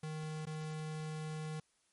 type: tone with dropouts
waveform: square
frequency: 155.56 Hz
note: D#3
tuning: in tune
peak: -40 dBFS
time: 0.03-1.6 s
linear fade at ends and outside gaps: 5 ms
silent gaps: 0.455-0.468 s
effects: white hiss -75 dBFS RMS until 1.92 s + MP3 48 kbps